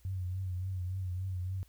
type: tone with vibrato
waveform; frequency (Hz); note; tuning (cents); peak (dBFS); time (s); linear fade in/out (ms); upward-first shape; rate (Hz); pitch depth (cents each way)
sine; 92.5; F#2; 0; -33; 0.05-1.63; 0; triangle; 3.5; 65
effects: added 60 Hz sine -61 dBFS peak until 1.68 s + white hiss -68 dBFS RMS until 1.68 s

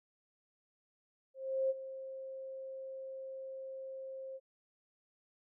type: tone with ADSR envelope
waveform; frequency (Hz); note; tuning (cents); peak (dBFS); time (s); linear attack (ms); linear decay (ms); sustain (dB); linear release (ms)
sine; 531; C5; +25; -28; 1.34-4.4; 360; 30; -14; 42
effects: none

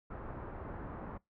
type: low-pass noise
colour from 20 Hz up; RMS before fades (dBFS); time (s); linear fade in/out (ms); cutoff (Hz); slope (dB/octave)
pink; -44; 0.1-1.18; 10; 1400; 24
effects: noise-tail reverb RT60 0.2 s tail -24 dB re dry

